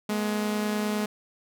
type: tone pair together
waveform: sawtooth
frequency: 210.3 / 240 Hz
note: G#3 / B3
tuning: +22 / -49 cents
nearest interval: major second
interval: 229 cents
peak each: -22 / -31 dBFS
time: 0.09-1.06 s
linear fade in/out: 5 ms
effects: none